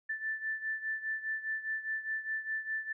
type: beating tone pair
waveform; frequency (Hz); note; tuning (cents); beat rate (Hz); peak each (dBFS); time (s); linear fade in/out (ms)
sine; 1761 / 1765.9; A6 / A6; +1 / +6; 4.9; -35 / -39; 0.09-2.93; 10
effects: none